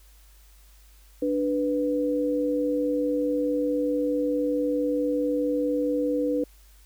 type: tone pair together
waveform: sine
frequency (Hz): 293.7 / 493.9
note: D4 / B4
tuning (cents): 0 / 0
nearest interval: major sixth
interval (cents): 900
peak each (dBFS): -25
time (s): 1.22-6.44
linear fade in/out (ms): 5
effects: added 50 Hz sine -51 dBFS peak until 6.85 s + white hiss -59 dBFS RMS until 6.85 s